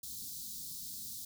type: band-stop noise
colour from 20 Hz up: white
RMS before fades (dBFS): -44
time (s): 0.03-1.25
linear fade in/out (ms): 5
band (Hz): 270 to 3800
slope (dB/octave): 48
effects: none